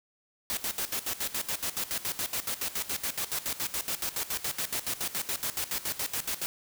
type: noise with tremolo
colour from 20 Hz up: white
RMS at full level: -31 dBFS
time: 0.5-6.46 s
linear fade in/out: 0 ms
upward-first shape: square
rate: 7.1 Hz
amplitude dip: 80%
effects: none